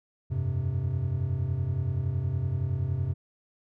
triangle chord, F suspended second, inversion none, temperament equal, 87.31 / 98 / 130.81 Hz, F2 / G2 / C3, 0 / 0 / 0 cents, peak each -30 / -29 / -27 dBFS, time 0.3-3.14 s, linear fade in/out 20 ms, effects none

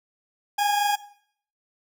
40% pulse tone pair together, 819 / 844 Hz, G#5 / G#5, -24 / +28 cents, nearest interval minor second, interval 52 cents, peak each -20 / -29 dBFS, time 0.58-0.96 s, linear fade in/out 10 ms, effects noise-tail reverb RT60 0.6 s tail -17 dB re dry

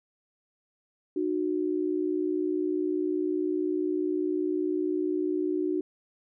sine tone pair together, 307.6 / 367.6 Hz, D#4 / F#4, -20 / -11 cents, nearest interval minor third, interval 309 cents, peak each -28 dBFS, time 1.16-5.81 s, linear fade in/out 5 ms, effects none

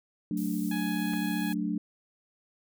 sine chord, D major, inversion first, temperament equal, 185 / 220 / 293.7 Hz, F#3 / A3 / D4, 0 / 0 / 0 cents, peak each -32 dBFS, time 0.31-1.78 s, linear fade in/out 2 ms
pink high-pass noise, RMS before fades -45 dBFS, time 0.37-1.54 s, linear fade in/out 2 ms, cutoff 10000 Hz, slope 12 dB/octave
harmonic tone, 835 Hz, G#5, 9 cents sharp, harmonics 1 / 2 / 3 / 4 / 5, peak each -41 / -39 / -44 / -46 / -48 dBFS, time 0.71-1.53 s, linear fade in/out 5 ms
clicks, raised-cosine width 0.5 ms, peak -31 dBFS, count 2, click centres 1.134 / 1.138 s
effects none

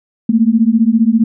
sine beating tone pair, 218.6 / 233.6 Hz, A3 / A#3, -11 / +4 cents, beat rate 15 Hz, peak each -11 dBFS, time 0.29-1.24 s, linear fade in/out 5 ms, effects none

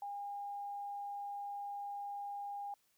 sine tone, 810 Hz, G#5, 43 cents flat, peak -40 dBFS, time 0.02-2.74 s, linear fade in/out 2 ms, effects white hiss -75 dBFS RMS until 2.97 s

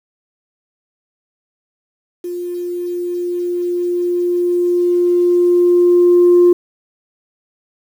sine tone with level ramp, 352.5 Hz, F4, 16 cents sharp, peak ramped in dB -21 to -4 dBFS, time 2.24-6.53 s, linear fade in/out 5 ms, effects tanh soft clip ceiling -3 dBFS + 7-bit

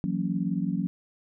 sine chord, F# dominant seventh, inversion third, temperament just, 166.5 / 185 / 231.2 / 277.5 Hz, E3 / F#3 / A#3 / C#4, +18 / 0 / -14 / +2 cents, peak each -31 / -28 / -33 / -33 dBFS, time 0.04-0.87 s, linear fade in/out 0 ms, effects none

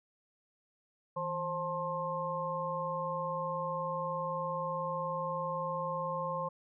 harmonic tone with a mistuned harmonic, 176.8 Hz, F3, 22 cents sharp, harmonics 1 / 3 / 5 / 6, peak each -42 / -37 / -41 / -36 dBFS, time 1.16-6.49 s, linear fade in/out 10 ms, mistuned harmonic 1, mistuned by -140 cents, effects none

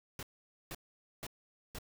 pink noise bursts, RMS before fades -43 dBFS, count 4, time 0.19-1.786 s, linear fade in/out 2 ms, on 39 ms, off 480 ms, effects none

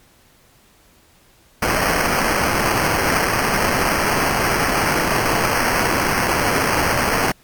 violet noise with sample-and-hold, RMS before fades -18 dBFS, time 1.62-7.32 s, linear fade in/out 5 ms, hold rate 3675 Hz, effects pink hiss -53 dBFS RMS until 7.43 s + MP3 96 kbps

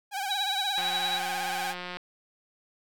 sawtooth tone with vibrato, 791 Hz, G5, 15 cents sharp, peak -26 dBFS, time 0.11-1.75 s, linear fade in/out 50 ms, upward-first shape triangle, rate 17 Hz, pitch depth 100 cents each way
sine tone with tremolo, 3900 Hz, B7, 23 cents flat, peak -26 dBFS, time 0.3-1.19 s, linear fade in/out 10 ms, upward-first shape triangle, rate 11 Hz, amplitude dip 60%
click train, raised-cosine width 0.3 ms, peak -21 dBFS, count 214, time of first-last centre 0.78-1.97 s, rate 179 Hz
effects none

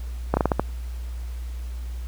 slowing click train, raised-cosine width 1 ms, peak -5 dBFS, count 6, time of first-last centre 0.34-0.596 s, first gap 30 ms, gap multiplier 1.27, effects added 60 Hz sine -29 dBFS peak until 2.07 s + pink hiss -50 dBFS RMS until 2.07 s

